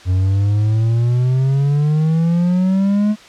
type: exponential sweep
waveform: triangle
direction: up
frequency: 90.4 to 214.2 Hz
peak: -10 dBFS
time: 0.05-3.16 s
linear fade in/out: 50 ms
effects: white hiss -41 dBFS RMS until 3.28 s + low-pass 5000 Hz 12 dB/octave